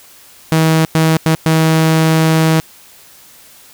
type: tone bursts at uneven times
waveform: sawtooth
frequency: 160.1 Hz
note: D#3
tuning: 50 cents sharp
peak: -5 dBFS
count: 4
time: 0.52-0.85 / 0.95-1.17 / 1.26-1.35 / 1.46-2.6 s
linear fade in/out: 0 ms
effects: white hiss -42 dBFS RMS until 3.73 s